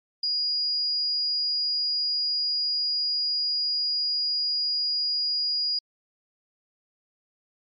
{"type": "tone", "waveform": "sine", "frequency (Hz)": 4877, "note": "D#8", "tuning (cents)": -35, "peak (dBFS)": -23, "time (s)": [0.23, 5.79], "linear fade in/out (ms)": 5, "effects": ["MP3 32 kbps"]}